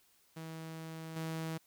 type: tone with level steps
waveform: sawtooth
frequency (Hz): 161.3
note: E3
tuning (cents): -37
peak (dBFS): -39 / -33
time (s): 0.36-1.58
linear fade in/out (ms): 10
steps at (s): 1.16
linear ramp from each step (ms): 5
effects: white hiss -69 dBFS RMS until 1.66 s